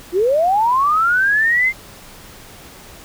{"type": "linear sweep", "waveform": "sine", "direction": "up", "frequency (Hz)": [329.6, 2117], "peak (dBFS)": -12, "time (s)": [0.12, 1.73], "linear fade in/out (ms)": 50, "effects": ["pink hiss -40 dBFS RMS until 3.04 s"]}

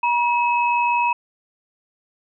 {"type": "tone pair together", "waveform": "sine", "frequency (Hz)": [959, 2575], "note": ["A#5", "E7"], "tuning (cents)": [49, -41], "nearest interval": "octave + perfect fourth", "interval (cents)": 1710, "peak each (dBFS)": [-17, -23], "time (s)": [0.03, 1.13], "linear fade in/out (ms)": 5, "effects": []}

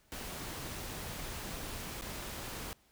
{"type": "noise with dropouts", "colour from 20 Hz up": "pink", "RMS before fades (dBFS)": -42, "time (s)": [0.12, 2.73], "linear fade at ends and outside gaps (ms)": 0, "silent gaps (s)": [2.011, 2.021], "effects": ["pink hiss -68 dBFS RMS until 2.91 s"]}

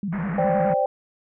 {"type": "tone with vibrato", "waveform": "sine", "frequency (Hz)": 182.5, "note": "F#3", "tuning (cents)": -24, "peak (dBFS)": -24, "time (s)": [0.03, 0.74], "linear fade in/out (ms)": 2, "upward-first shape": "square", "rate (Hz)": 9.7, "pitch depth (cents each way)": 170}
{"type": "low-pass noise", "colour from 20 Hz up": "white", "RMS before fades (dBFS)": -35, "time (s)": [0.12, 0.74], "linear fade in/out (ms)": 10, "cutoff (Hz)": 2000, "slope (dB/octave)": 48}
{"type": "chord", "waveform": "sine", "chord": "C suspended second", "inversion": "none", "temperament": "equal", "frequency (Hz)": [523.3, 587.3, 784], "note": ["C5", "D5", "G5"], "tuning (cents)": [0, 0, 0], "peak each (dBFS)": -23, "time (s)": [0.38, 0.86], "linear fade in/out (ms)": 2}
{"effects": []}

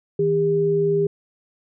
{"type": "tone pair together", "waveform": "sine", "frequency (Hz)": [159.6, 402.2], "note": ["D#3", "G4"], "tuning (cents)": [44, 44], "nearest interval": "octave + major third", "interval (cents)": 1600, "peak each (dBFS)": [-24, -17], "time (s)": [0.19, 1.07], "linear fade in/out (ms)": 5, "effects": []}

